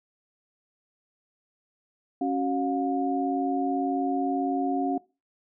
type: tone cluster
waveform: sine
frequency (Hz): 275.7 / 373.9 / 714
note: C#4 / F#4 / F5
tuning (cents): -9 / +18 / +38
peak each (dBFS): -26 / -32 / -29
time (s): 2.21-4.98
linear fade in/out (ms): 5
effects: noise-tail reverb RT60 0.3 s tail -23 dB re dry